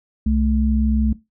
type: tone pair together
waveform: sine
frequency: 64.7 / 217.6 Hz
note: C2 / A3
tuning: -19 / -19 cents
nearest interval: octave + major sixth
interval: 2100 cents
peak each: -18 dBFS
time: 0.26-1.13 s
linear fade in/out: 5 ms
effects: noise-tail reverb RT60 0.2 s tail -17 dB re dry